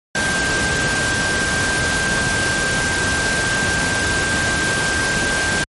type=tone in noise; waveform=sine; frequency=1580 Hz; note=G6; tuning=13 cents sharp; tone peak=-19 dBFS; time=0.15-5.64 s; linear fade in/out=2 ms; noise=pink; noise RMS=-20 dBFS; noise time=0.15-5.64 s; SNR=-2 dB; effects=high-pass 60 Hz 12 dB/octave + MP3 48 kbps